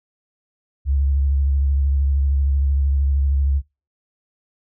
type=tone with vibrato; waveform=sine; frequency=69.3 Hz; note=C#2; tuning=in tune; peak=-15 dBFS; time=0.85-3.62 s; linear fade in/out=50 ms; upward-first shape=sine; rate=13 Hz; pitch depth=43 cents each way; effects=noise-tail reverb RT60 0.3 s tail -25 dB re dry